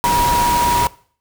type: tone in noise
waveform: sine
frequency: 959 Hz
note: A#5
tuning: 49 cents sharp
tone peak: -13 dBFS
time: 0.04-0.87 s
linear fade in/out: 0 ms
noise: pink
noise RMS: -21 dBFS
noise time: 0.04-0.87 s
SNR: +5 dB
effects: noise-tail reverb RT60 0.5 s tail -21 dB re dry